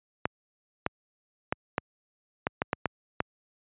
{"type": "clicks", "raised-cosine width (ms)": 0.5, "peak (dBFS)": -10, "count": 9, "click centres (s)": [0.255, 0.864, 1.525, 1.781, 2.469, 2.619, 2.731, 2.857, 3.204], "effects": ["high-pass 80 Hz 12 dB/octave", "resampled to 8000 Hz"]}